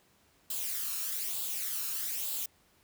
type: noise with flanger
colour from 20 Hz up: blue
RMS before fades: -35 dBFS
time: 0.5-2.46 s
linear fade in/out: 5 ms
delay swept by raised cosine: 0.25 to 0.75 ms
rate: 1.1 Hz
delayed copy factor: +0.55
effects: pink hiss -66 dBFS RMS until 2.83 s + high-pass 60 Hz 12 dB/octave

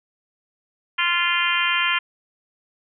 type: harmonic tone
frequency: 347.3 Hz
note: F4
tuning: 10 cents flat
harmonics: 3 / 4 / 5 / 6 / 7 / 8 / 9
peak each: -26 / -26 / -26 / -26 / -26 / -26 / -26 dBFS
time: 0.98-1.99 s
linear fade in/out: 10 ms
effects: none

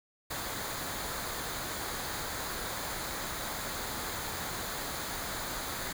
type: noise with comb filter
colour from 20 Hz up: pink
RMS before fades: -37 dBFS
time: 0.3-5.93 s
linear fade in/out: 10 ms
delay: 0.36 ms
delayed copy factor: -0.5
effects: none

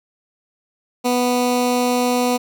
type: tone with notch filter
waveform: 15% pulse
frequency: 246.9 Hz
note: B3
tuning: in tune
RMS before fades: -18 dBFS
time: 1.04-2.38 s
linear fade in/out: 20 ms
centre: 1700 Hz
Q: 1.3
effects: none

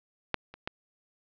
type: clicks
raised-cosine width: 0.3 ms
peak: -9 / -28 / -16 dBFS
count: 3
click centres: 0.343 / 0.54 / 0.675 s
effects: low-pass 4000 Hz 12 dB/octave

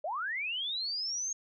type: linear sweep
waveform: sine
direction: up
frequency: 557 to 6540 Hz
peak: -32 dBFS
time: 0.04-1.33 s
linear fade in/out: 5 ms
effects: none

